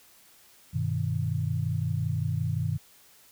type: chord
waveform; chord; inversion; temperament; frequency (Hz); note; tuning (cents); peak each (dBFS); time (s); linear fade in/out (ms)
sine; G augmented; none; equal; 98 / 123.47 / 155.56; G2 / B2 / D#3; 0 / 0 / 0; -30; 0.73-2.78; 20
effects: white hiss -57 dBFS RMS until 3.31 s